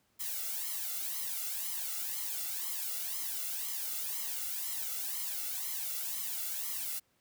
blue noise with flanger, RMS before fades -37 dBFS, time 0.19-7 s, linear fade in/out 20 ms, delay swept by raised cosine 0.96 to 1.47 ms, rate 2 Hz, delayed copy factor +0.9, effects pink hiss -73 dBFS RMS until 7.2 s + high-pass 80 Hz 12 dB/octave

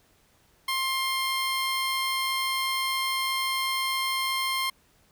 15% pulse tone, 1059 Hz, C6, 21 cents sharp, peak -19 dBFS, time 0.68-4.7 s, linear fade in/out 5 ms, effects pink hiss -63 dBFS RMS until 5.11 s

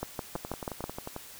two click trains, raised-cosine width 1 ms, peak -18 / -22 dBFS, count 6 / 10, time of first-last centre 0.03-0.84 / 0.36-1.164 s, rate 6.17 / 11.2 Hz, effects white hiss -48 dBFS RMS until 1.39 s

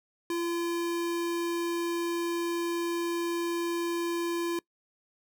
square tone, 341.3 Hz, F4, 40 cents flat, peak -29 dBFS, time 0.3-4.59 s, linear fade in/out 2 ms, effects noise-tail reverb RT60 0.1 s tail -23 dB re dry

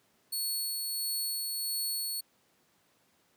15% pulse tone with tremolo, 4400 Hz, C#8, 14 cents flat, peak -24 dBFS, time 0.32-2.21 s, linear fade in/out 10 ms, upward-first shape sine, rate 1.5 Hz, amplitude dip 25%, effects pink hiss -69 dBFS RMS until 3.36 s + high-pass 150 Hz 12 dB/octave

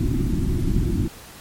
pink low-pass noise, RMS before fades -21 dBFS, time 0-1.08 s, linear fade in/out 5 ms, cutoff 360 Hz, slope 96 dB/octave, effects pink hiss -42 dBFS RMS until 1.4 s + MP3 64 kbps

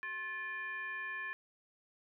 sine tone with frequency modulation, 1740 Hz, A6, 20 cents flat, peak -38 dBFS, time 0.03-1.33 s, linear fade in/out 0 ms, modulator 674 Hz, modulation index 0.74, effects none

